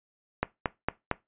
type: click train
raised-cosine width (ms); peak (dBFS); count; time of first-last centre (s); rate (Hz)
0.5; -10; 4; 0.43-1.113; 4.39
effects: noise-tail reverb RT60 0.2 s tail -19 dB re dry + resampled to 8000 Hz